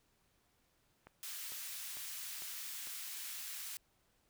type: click train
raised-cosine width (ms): 0.5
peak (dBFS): -38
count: 5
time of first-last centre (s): 1.07-2.872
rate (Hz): 2.22
type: high-pass noise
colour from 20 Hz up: white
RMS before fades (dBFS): -45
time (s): 1.23-3.77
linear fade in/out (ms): 0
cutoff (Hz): 1600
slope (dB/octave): 12
effects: pink hiss -75 dBFS RMS until 4.29 s